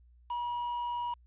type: tone with quantisation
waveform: triangle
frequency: 962 Hz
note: B5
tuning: 46 cents flat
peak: -30 dBFS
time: 0.3-1.14 s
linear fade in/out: 5 ms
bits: 8
effects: added 60 Hz sine -57 dBFS peak until 1.26 s + resampled to 8000 Hz